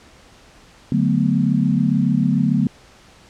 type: chord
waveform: sine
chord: B minor seventh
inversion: first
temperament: equal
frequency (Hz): 146.83 / 185 / 220 / 246.9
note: D3 / F#3 / A3 / B3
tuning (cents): 0 / 0 / 0 / 0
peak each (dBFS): -20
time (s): 0.92-2.67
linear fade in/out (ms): 2
effects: pink hiss -48 dBFS RMS until 3.29 s + low-pass 7000 Hz 12 dB/octave